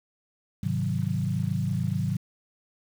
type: chord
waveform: sine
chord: Ab dominant seventh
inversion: none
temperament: equal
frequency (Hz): 103.83 / 130.81 / 155.56 / 185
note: Ab2 / C3 / Eb3 / Gb3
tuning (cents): 0 / 0 / 0 / 0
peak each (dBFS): -30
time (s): 0.63-2.17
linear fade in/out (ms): 5
effects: 8-bit